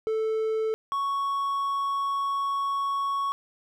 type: tone pair in turn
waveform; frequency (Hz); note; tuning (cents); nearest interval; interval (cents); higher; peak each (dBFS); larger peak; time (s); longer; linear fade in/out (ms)
triangle; 440 / 1110.7; A4 / C#6; 0 / +3; octave + major third; 1603; second; -22 / -23; first; 0.07-0.74 / 0.92-3.32; second; 0
effects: none